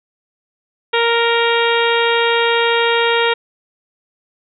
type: harmonic tone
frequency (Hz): 466.2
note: A#4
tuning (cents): 0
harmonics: 1 / 2 / 3 / 4 / 5 / 6 / 7 / 8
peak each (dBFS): -16 / -19 / -21 / -22 / -23 / -24 / -24 / -25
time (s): 0.93-3.34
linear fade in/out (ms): 10
effects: none